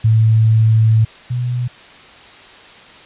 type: tone pair in turn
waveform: sine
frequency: 110.9 / 123 Hz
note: A2 / B2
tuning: +14 / -7 cents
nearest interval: major second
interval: 179 cents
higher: second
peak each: -8 / -16 dBFS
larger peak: first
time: 0.04-1.05 / 1.3-1.68 s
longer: first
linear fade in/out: 10 ms
effects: white hiss -40 dBFS RMS until 3.05 s + resampled to 8000 Hz